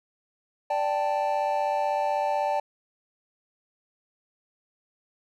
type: chord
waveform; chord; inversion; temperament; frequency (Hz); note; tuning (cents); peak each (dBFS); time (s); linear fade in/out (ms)
triangle; D suspended fourth; none; equal; 587.3 / 784 / 880; D5 / G5 / A5; 0 / 0 / 0; -26; 0.7-2.6; 5
effects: none